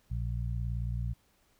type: harmonic tone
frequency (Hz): 58.27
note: A#1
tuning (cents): 0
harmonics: 1 / 2 / 3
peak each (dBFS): -33 / -34 / -44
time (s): 0.1-1.14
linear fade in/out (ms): 20
effects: pink hiss -69 dBFS RMS until 1.59 s